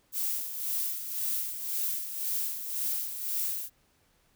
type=noise with tremolo; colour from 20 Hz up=violet; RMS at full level=-30 dBFS; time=0.12-3.7 s; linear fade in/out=50 ms; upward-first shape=sine; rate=1.9 Hz; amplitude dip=60%; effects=pink hiss -68 dBFS RMS until 4.35 s